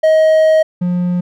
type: tone pair in turn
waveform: triangle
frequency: 631 / 177.84 Hz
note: D#5 / F3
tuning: +24 / +32 cents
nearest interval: octave + minor seventh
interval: 2192 cents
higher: first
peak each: -5 / -11 dBFS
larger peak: first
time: 0.03-0.63 / 0.81-1.21 s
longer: first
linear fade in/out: 10 ms
effects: none